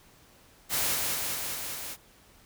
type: noise with echo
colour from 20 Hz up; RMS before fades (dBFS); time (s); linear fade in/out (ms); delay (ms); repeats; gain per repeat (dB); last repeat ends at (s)
white; -28; 0.69-0.97; 50; 200; 5; -2; 1.97
effects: pink hiss -58 dBFS RMS until 2.45 s